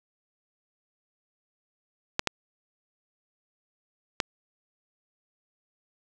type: clicks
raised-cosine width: 0.2 ms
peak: -6 dBFS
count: 3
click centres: 2.194 / 2.273 / 4.202 s
effects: none